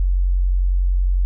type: tone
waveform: sine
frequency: 45.46 Hz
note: F#1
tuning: 30 cents flat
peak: -14 dBFS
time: 0-1.25 s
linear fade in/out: 0 ms
effects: none